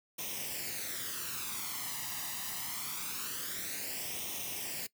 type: noise with flanger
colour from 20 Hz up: white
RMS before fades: -39 dBFS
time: 0.18-4.87 s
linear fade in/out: 10 ms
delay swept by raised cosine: 0.33 to 1.04 ms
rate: 0.24 Hz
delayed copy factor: +0.65
effects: noise-tail reverb RT60 0.1 s tail -20 dB re dry + high-pass 100 Hz 12 dB/octave